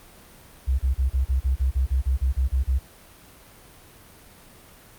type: tone bursts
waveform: sine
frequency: 65.41 Hz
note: C2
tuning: in tune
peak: -18 dBFS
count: 14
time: 0.67-2.792 s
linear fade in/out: 20 ms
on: 120 ms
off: 34 ms
effects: pink hiss -49 dBFS RMS until 4.98 s + Opus 32 kbps